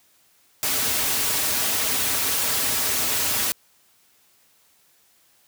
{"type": "noise with comb filter", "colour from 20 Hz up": "white", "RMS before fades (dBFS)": -23, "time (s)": [0.63, 3.52], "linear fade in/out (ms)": 0, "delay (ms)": 5.7, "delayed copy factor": -0.5, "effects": ["white hiss -60 dBFS RMS until 5.47 s", "high-pass 60 Hz 12 dB/octave"]}